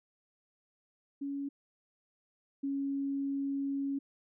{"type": "tone pair in turn", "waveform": "sine", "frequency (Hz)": [280, 276.9], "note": ["C#4", "C#4"], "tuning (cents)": [18, -2], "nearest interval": "unison", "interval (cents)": 20, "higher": "first", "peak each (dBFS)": [-34, -31], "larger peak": "second", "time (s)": [[1.21, 1.49], [2.63, 3.99]], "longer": "second", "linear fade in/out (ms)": 10, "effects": []}